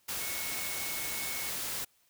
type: tone in noise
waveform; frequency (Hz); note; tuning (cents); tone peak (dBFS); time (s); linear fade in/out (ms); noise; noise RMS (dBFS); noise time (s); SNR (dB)
sine; 2200; C#7; -14; -42; 0.2-1.5; 10; white; -36; 0.08-1.85; -9
effects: white hiss -69 dBFS RMS until 2.09 s